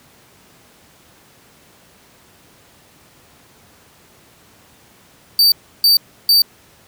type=tone bursts; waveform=45% pulse; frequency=4618 Hz; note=D8; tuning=30 cents flat; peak=-8 dBFS; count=3; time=5.39-6.42 s; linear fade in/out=2 ms; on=130 ms; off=320 ms; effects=pink hiss -49 dBFS RMS until 6.87 s + high-pass 80 Hz 12 dB/octave